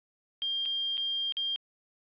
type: tone with dropouts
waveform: sine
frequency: 3200 Hz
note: G7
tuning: 35 cents sharp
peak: -28 dBFS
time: 0.42-1.56 s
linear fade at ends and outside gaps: 0 ms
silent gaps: 0.654-0.658 / 0.971-0.978 / 1.322-1.369 s
effects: resampled to 8000 Hz + 10-bit